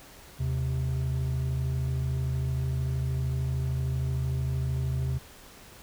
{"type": "tone pair together", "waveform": "triangle", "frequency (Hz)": [77.65, 130.81], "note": ["D#2", "C3"], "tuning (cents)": [-3, 0], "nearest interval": "major sixth", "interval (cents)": 903, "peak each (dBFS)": [-28, -25], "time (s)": [0.39, 5.19], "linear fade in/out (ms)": 20, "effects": ["tanh soft clip ceiling -18 dBFS", "pink hiss -50 dBFS RMS until 5.82 s"]}